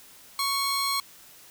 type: tone pair together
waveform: sawtooth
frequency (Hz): 1108.7 / 4186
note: C#6 / C8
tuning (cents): 0 / 0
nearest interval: octave + major seventh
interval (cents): 2300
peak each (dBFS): -23 / -26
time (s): 0.39-1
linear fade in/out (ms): 2
effects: white hiss -51 dBFS RMS until 1.5 s